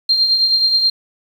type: tone with tremolo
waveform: sine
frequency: 4186 Hz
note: C8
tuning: in tune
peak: -9 dBFS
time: 0.09-0.9 s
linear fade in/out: 5 ms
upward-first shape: triangle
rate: 9.4 Hz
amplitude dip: 55%
effects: 7-bit